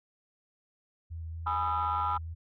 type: tone with vibrato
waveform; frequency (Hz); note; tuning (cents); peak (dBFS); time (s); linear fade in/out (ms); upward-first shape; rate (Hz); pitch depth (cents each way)
sine; 81.9; E2; -11; -36; 1.1-2.35; 20; square; 4.3; 14
type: chord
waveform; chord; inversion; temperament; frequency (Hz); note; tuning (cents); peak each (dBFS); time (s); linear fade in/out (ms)
sine; E major seventh; first; equal with one note detuned; 830.6 / 987.8 / 1244.5 / 1342.3; G#5 / B5 / D#6 / E6; 0 / 0 / 0 / +31; -32; 1.46-2.18; 10
effects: tanh soft clip ceiling -21 dBFS